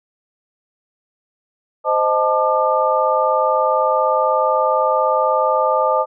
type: tone cluster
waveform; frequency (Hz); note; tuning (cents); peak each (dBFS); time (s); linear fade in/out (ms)
sine; 521 / 621 / 878 / 1198; C5 / D#5 / A5 / D6; -7 / -3 / -4 / +34; -19; 1.84-6.06; 50
effects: none